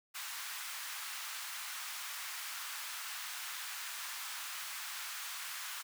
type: high-pass noise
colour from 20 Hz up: pink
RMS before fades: -43 dBFS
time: 0.14-5.83 s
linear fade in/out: 20 ms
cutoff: 1100 Hz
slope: 24 dB/octave
effects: none